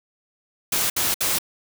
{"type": "noise bursts", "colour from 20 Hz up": "white", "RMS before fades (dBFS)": -22, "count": 3, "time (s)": [0.72, 1.386], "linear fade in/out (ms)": 5, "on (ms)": 180, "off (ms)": 63, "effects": []}